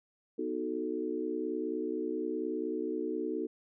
sine chord, B dominant seventh, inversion none, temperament equal, 246.9 / 311.1 / 370 / 440 Hz, B3 / D#4 / F#4 / A4, 0 / 0 / 0 / 0 cents, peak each -40 / -36 / -37 / -37 dBFS, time 0.38-3.47 s, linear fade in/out 10 ms, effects none

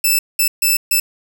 5% pulse tone bursts at uneven times, 2637 Hz, E7, in tune, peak -3 dBFS, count 4, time 0.04-0.19 / 0.39-0.48 / 0.62-0.77 / 0.91-1 s, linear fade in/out 5 ms, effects none

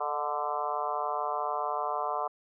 harmonic tone with a mistuned harmonic, 146.83 Hz, D3, in tune, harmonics 3 / 4 / 5 / 6 / 7 / 8 / 9, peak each -40 / -37 / -34 / -38 / -34 / -36 / -42 dBFS, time 0-2.28 s, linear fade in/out 10 ms, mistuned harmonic 4, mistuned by +46 cents, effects none

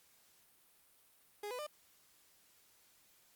30% pulse tone with pitch steps, 413.8 / 497.8 / 598.9 Hz, G#4 / B4 / D5, -6 / +14 / +34 cents, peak -38 dBFS, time 1.43-1.667 s, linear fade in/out 5 ms, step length 79 ms, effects white hiss -68 dBFS RMS until 3.35 s + Opus 48 kbps

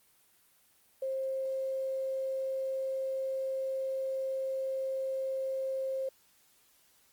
sine tone with quantisation, 531 Hz, C5, 25 cents sharp, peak -31 dBFS, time 1.02-6.09 s, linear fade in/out 5 ms, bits 10, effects white hiss -66 dBFS RMS until 7.12 s + Opus 24 kbps

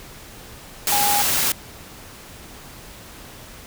sine tone in noise, 819 Hz, G#5, 24 cents flat, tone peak -20 dBFS, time 0.92-1.22 s, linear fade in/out 2 ms, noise white, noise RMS -20 dBFS, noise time 0.87-1.52 s, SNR -3 dB, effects pink hiss -41 dBFS RMS until 3.66 s

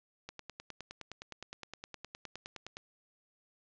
click train, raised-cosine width 0.2 ms, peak -26 dBFS, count 25, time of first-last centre 0.29-2.769 s, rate 9.68 Hz, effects resampled to 16000 Hz + 11-bit

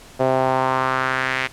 sawtooth tone with band-pass filter sweep, 130.81 Hz, C3, in tune, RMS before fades -20 dBFS, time 0.19-1.48 s, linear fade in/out 20 ms, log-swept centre 590 to 2200 Hz, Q 2.3, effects pink hiss -44 dBFS RMS until 1.52 s + low-pass 11000 Hz 12 dB/octave

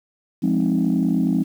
sine chord, F minor seventh, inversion none, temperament equal, 174.61 / 207.7 / 261.6 / 311.1 Hz, F3 / Ab3 / C4 / Eb4, 0 / 0 / 0 / 0 cents, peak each -21 / -21 / -20 / -24 dBFS, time 0.42-1.44 s, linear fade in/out 20 ms, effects tanh soft clip ceiling -10 dBFS + 8-bit

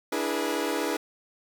sawtooth chord, E dominant seventh, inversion third, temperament equal with one note detuned, 293.7 / 329.6 / 415.3 / 484.3 Hz, D4 / E4 / G#4 / B4, 0 / 0 / 0 / -34 cents, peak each -28 dBFS, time 0.12-0.97 s, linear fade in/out 5 ms, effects none

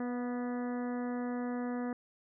harmonic tone with a mistuned harmonic, 245.4 Hz, B3, 11 cents flat, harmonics 1 / 2 / 3 / 4 / 5 / 6 / 7 / 8, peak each -34 / -41 / -45 / -50 / -50 / -54 / -52 / -56 dBFS, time 0-1.93 s, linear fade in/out 2 ms, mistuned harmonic 3, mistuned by -20 cents, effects none

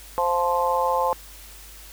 harmonic tone, 174.61 Hz, F3, in tune, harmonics 3 / 4 / 5 / 6, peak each -24 / -30 / -23 / -25 dBFS, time 0.18-1.13 s, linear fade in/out 0 ms, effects added 50 Hz sine -45 dBFS peak until 1.92 s + white hiss -45 dBFS RMS until 1.92 s

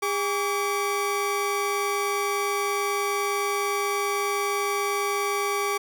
30% pulse tone pair together, 405.1 / 1145.8 Hz, G#4 / D6, -43 / -43 cents, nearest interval octave + tritone, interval 1800 cents, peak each -24 dBFS, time 0.02-5.78 s, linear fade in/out 10 ms, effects none

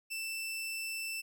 sawtooth tone, 2663 Hz, E7, 17 cents sharp, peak -33 dBFS, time 0.1-1.22 s, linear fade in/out 20 ms, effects none

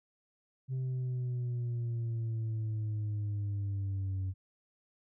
sine exponential sweep, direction down, 131.3 to 93.9 Hz, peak -29 dBFS, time 0.68-4.34 s, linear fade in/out 50 ms, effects tanh soft clip ceiling -31 dBFS

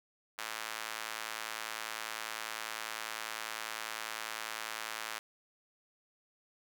square tone with high-pass filter, 55 Hz, A1, in tune, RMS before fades -41 dBFS, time 0.38-5.19 s, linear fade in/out 5 ms, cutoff 1300 Hz, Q 0.92, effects none

